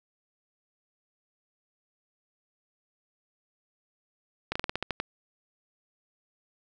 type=slowing click train; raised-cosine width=0.3 ms; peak=-13 dBFS; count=9; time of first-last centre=4.52-5 s; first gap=35 ms; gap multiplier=1.15; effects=none